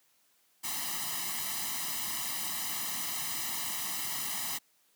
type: noise with comb filter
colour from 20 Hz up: white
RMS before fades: -35 dBFS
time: 0.63-4.59 s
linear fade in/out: 20 ms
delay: 1 ms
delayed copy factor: +0.9
effects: white hiss -69 dBFS RMS until 4.95 s + high-pass 150 Hz 12 dB/octave